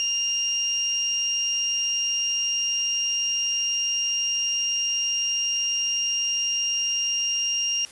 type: tone pair together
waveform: sine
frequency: 2806 / 5612 Hz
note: F7 / F8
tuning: +8 / +8 cents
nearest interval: octave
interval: 1200 cents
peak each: -25 dBFS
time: 0-7.85 s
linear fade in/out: 0 ms
effects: white hiss -46 dBFS RMS until 7.91 s + resampled to 24000 Hz